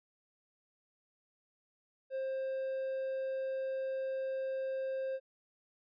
triangle tone, 530 Hz, C5, 22 cents sharp, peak -32 dBFS, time 2.1-5.2 s, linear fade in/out 50 ms, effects resampled to 11025 Hz

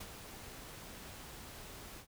pink noise with ADSR envelope, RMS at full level -45 dBFS, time 0-2.07 s, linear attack 8 ms, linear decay 46 ms, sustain -5 dB, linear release 88 ms, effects none

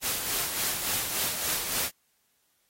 white noise with tremolo, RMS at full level -28 dBFS, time 0.01-1.91 s, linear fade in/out 50 ms, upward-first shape sine, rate 3.5 Hz, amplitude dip 45%, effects white hiss -71 dBFS RMS until 2.69 s + AAC 48 kbps

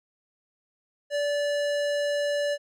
sine tone with hard clipping, 580 Hz, D5, 22 cents flat, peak -26 dBFS, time 1.1-2.58 s, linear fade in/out 50 ms, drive 18 dB, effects none

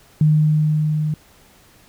sine tone with level ramp, 153.2 Hz, D#3, 27 cents flat, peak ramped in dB -10 to -18 dBFS, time 0.21-1.14 s, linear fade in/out 2 ms, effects pink hiss -51 dBFS RMS until 1.88 s

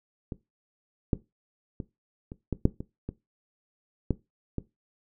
clicks, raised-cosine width 3 ms, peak -21 / -10 / -21 / -26 / -15 / -6 / -22 / -20 / -11 / -17 dBFS, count 10, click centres 0.322 / 1.132 / 1.802 / 2.319 / 2.527 / 2.654 / 2.805 / 3.09 / 4.107 / 4.583 s, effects noise-tail reverb RT60 0.2 s tail -17 dB re dry

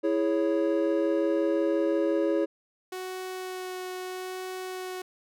triangle chord, C# minor, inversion first, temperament equal, 329.6 / 415.3 / 554.4 Hz, E4 / G#4 / C#5, 0 / 0 / 0 cents, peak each -24 / -27 / -26 dBFS, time 0.03-2.46 s, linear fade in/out 20 ms
sawtooth tone with vibrato, 370 Hz, F#4, in tune, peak -30 dBFS, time 2.92-5.02 s, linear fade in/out 5 ms, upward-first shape sine, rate 0.78 Hz, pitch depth 9 cents each way
effects none

